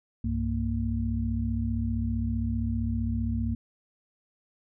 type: tone cluster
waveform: sine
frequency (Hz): 64.8 / 100.1 / 230.7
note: C2 / G2 / A#3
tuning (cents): -16 / +37 / -18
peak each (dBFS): -30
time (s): 0.24-3.55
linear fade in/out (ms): 5
effects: none